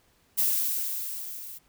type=noise with level ramp; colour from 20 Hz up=violet; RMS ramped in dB=-23 to -42 dBFS; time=0.37-1.59 s; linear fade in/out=20 ms; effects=pink hiss -65 dBFS RMS until 1.68 s